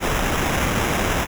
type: noise with sample-and-hold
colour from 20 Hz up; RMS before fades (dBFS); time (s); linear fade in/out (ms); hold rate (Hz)
pink; -21; 0-1.27; 50; 4410
effects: none